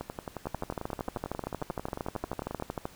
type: two click trains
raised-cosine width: 1 ms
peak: -18 / -21 dBFS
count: 32 / 30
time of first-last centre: 0.47-2.855 / 0.01-2.599 s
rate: 13 / 11.2 Hz
effects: pink hiss -54 dBFS RMS until 2.95 s